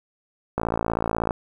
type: click train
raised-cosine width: 1 ms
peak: -9 dBFS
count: 42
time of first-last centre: 0.58-1.308 s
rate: 56.3 Hz
effects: 8-bit